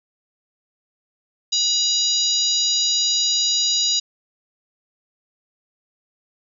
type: harmonic tone with a mistuned harmonic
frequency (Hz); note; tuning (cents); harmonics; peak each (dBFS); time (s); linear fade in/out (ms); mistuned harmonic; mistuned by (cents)
962; B5; -46; 3 / 4 / 5 / 6 / 7; -30 / -21 / -21 / -29 / -24; 1.52-4; 10; 5; +21
effects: none